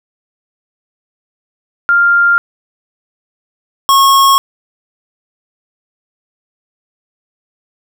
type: tone pair in turn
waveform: sine / square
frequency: 1396.9 / 1092.5 Hz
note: F6 / C#6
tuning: 0 / -26 cents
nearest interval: major third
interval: 426 cents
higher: first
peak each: -6 dBFS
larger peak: neither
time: 1.89-2.38 / 3.89-4.38 s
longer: neither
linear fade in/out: 0 ms
effects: none